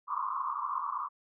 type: band-pass noise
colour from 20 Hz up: white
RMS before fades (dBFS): -34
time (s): 0.07-1.09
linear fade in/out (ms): 50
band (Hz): 990 to 1200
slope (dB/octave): 96
effects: none